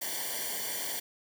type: noise with comb filter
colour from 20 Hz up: white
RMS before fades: -35 dBFS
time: 0.01-1 s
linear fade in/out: 10 ms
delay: 0.77 ms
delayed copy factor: -0.9
effects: none